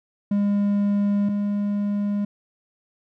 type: tone pair in turn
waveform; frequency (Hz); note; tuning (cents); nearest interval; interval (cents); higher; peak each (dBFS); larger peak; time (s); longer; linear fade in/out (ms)
triangle; 203 / 204.2; G#3 / G#3; -39 / -29; unison; 10; second; -16 / -19; first; 0.31-1.29 / 1.29-2.25; first; 5
effects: none